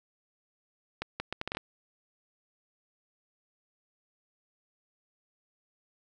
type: accelerating click train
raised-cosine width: 0.3 ms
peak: -17 dBFS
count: 8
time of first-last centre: 1.02-1.571 s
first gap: 180 ms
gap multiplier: 0.7
effects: none